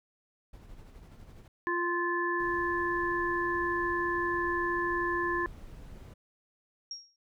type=noise with tremolo; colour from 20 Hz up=brown; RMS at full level=-48 dBFS; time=0.53-1.48 s; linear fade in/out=5 ms; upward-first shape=sine; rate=12 Hz; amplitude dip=45%
type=harmonic tone; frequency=347.8 Hz; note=F4; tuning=7 cents flat; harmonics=1 / 3 / 5; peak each=-32 / -32 / -32 dBFS; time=1.67-5.46 s; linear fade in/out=0 ms
type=noise; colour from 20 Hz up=brown; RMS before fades=-47 dBFS; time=2.39-6.14 s; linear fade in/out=10 ms
type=tone with exponential decay; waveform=sine; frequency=5588 Hz; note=F8; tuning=in tune; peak=-34 dBFS; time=6.91-7.16 s; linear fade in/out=2 ms; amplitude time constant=54 ms
effects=none